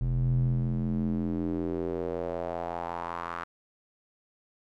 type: tone with band-pass filter sweep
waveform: square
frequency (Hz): 42.65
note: F1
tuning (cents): -40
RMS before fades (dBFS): -30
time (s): 0.01-3.44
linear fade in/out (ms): 0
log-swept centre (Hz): 98 to 1300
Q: 3.1
effects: none